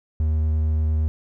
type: tone with vibrato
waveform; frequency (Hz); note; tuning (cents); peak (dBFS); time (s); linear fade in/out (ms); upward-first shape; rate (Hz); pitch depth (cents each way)
triangle; 77.78; D#2; 0; -16; 0.2-1.08; 0; triangle; 8.7; 10
effects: none